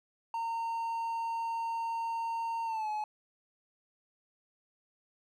triangle tone with pitch glide, 917 to 850.7 Hz, A#5 to G#5, -29 to +41 cents, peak -30 dBFS, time 0.34-3.04 s, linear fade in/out 2 ms, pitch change -130 cents, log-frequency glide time 2.65-2.89 s, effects none

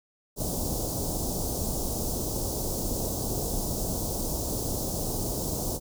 pink band-stop noise, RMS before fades -30 dBFS, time 0.36-5.8 s, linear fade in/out 50 ms, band 760 to 5300 Hz, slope 24 dB/octave, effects none

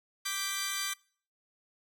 10% pulse chord, G major, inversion second, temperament equal, 1174.7 / 1568 / 1975.5 Hz, D6 / G6 / B6, 0 / 0 / 0 cents, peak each -28 dBFS, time 0.25-0.94 s, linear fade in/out 10 ms, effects noise-tail reverb RT60 0.5 s tail -25 dB re dry

